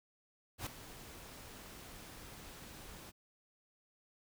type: noise with ADSR envelope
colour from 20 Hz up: pink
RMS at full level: -39 dBFS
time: 0.58-3.12 s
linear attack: 85 ms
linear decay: 4 ms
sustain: -13 dB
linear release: 29 ms
effects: none